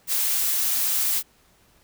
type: noise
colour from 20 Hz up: blue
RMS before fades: -23 dBFS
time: 0.07-1.23 s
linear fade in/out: 50 ms
effects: pink hiss -59 dBFS RMS until 1.83 s